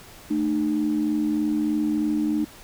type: tone pair together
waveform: sine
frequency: 220.4 / 303.6 Hz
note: A3 / D#4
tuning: +3 / -42 cents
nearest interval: tritone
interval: 555 cents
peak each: -25 / -21 dBFS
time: 0.3-2.45 s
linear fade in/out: 10 ms
effects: tanh soft clip ceiling -14 dBFS + pink hiss -46 dBFS RMS until 2.63 s